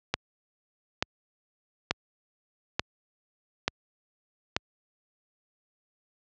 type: click train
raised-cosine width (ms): 0.2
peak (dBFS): -6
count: 6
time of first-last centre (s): 0.14-4.565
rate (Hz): 1.13
effects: high-pass 60 Hz 12 dB/octave + low-pass 5000 Hz 12 dB/octave